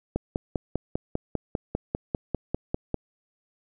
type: click train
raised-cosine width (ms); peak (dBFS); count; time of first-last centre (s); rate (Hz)
2; -12; 15; 0.16-2.943; 5.03
effects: none